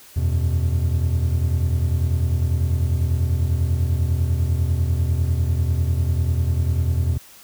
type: chord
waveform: triangle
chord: E suspended second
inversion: none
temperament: equal with one note detuned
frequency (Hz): 82.41 / 92.5 / 124.33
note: E2 / F#2 / B2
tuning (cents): 0 / 0 / +12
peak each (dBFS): -17 / -23 / -22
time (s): 0.16-7.18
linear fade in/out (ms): 10
effects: white hiss -46 dBFS RMS until 7.43 s